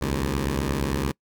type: beating tone pair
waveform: 10% pulse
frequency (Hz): 67.4 / 76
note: C#2 / D#2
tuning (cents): -48 / -40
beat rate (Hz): 8.6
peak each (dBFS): -17 / -20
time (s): 0.01-1.12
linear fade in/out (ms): 10
effects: noise-tail reverb RT60 0.1 s tail -25 dB re dry